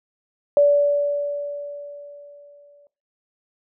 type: tone with exponential decay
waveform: sine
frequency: 577 Hz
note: D5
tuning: 31 cents flat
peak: -10 dBFS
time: 0.57-2.87 s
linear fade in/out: 1 ms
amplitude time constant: 500 ms
effects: noise-tail reverb RT60 0.3 s tail -19 dB re dry